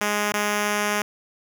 5% pulse tone with dropouts, 207.7 Hz, G#3, in tune, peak -10 dBFS, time 0.01-1.02 s, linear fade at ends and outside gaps 2 ms, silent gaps 0.322-0.339 s, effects none

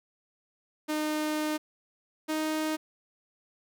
sawtooth tone pair in turn, 305.9 / 311.4 Hz, D#4 / D#4, -29 / +2 cents, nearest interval unison, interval 31 cents, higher second, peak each -24 / -24 dBFS, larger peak neither, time 0.88-1.58 / 2.28-2.77 s, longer first, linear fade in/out 20 ms, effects none

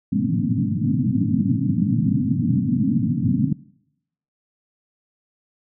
white band-pass noise, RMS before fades -20 dBFS, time 0.12-3.53 s, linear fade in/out 5 ms, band 100 to 280 Hz, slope 96 dB/octave, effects noise-tail reverb RT60 0.8 s tail -22 dB re dry

